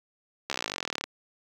slowing click train, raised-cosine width 0.2 ms, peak -12 dBFS, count 27, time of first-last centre 0.5-1.04 s, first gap 14 ms, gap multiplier 1.03, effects high-pass 200 Hz 12 dB/octave + 8-bit

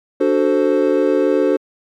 triangle chord, D dominant seventh, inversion none, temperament equal with one note detuned, 293.7 / 372.6 / 440 / 523.3 Hz, D4 / F#4 / A4 / C5, 0 / +12 / 0 / 0 cents, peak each -16 dBFS, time 0.2-1.57 s, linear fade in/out 10 ms, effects MP3 96 kbps

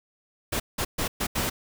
pink noise bursts at uneven times, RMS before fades -27 dBFS, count 5, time 0.52-0.6 / 0.78-0.85 / 0.98-1.08 / 1.2-1.27 / 1.35-1.5 s, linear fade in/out 10 ms, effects none

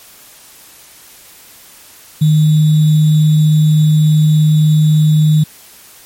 sine tone with sample-and-hold, 153.9 Hz, D#3, 19 cents flat, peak -6 dBFS, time 2.21-5.44 s, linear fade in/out 10 ms, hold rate 3675 Hz, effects white hiss -40 dBFS RMS until 6.05 s + MP3 64 kbps

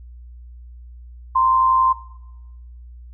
sine tone pair together, 932.3 / 1043.4 Hz, A#5 / C6, 0 / -5 cents, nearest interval major second, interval 195 cents, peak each -22 / -14 dBFS, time 1.35-1.93 s, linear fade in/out 10 ms, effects noise-tail reverb RT60 1.0 s tail -18 dB re dry + added 60 Hz sine -37 dBFS peak until 3.13 s

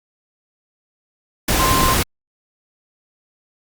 sine tone in noise, 1046.5 Hz, C6, in tune, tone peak -17 dBFS, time 1.59-1.94 s, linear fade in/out 5 ms, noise pink, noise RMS -17 dBFS, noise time 1.48-2.03 s, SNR -3 dB, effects Opus 48 kbps

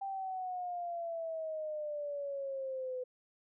sine exponential sweep, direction down, 789 to 502 Hz, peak -36 dBFS, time 0.01-3.04 s, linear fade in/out 10 ms, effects none

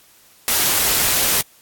white noise, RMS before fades -17 dBFS, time 0.48-1.41 s, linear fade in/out 0 ms, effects white hiss -51 dBFS RMS until 1.61 s + AAC 64 kbps

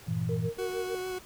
sine chord, E diminished, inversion first, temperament equal, 98 / 116.54 / 164.81 Hz, G2 / Bb2 / E3, 0 / 0 / 0 cents, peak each -36 / -31 / -31 dBFS, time 0.07-0.5 s, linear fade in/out 20 ms
sine tone with tremolo, 463.1 Hz, A#4, 11 cents flat, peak -30 dBFS, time 0.29-0.95 s, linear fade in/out 2 ms, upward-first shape sine, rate 6.5 Hz, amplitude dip 95%
40% pulse tone with vibrato, 370 Hz, F#4, in tune, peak -32 dBFS, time 0.58-1.19 s, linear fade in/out 10 ms, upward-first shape sine, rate 6.6 Hz, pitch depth 13 cents each way
effects pink hiss -51 dBFS RMS until 1.25 s

